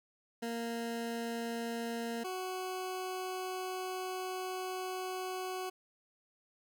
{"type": "tone pair in turn", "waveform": "20% pulse", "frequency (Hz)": [232.3, 371.2], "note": ["A#3", "F#4"], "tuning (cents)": [-6, 6], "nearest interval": "minor sixth", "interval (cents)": 812, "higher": "second", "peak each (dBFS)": [-31, -32], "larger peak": "first", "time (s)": [[0.42, 2.24], [2.24, 5.7]], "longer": "second", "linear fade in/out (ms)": 10, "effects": []}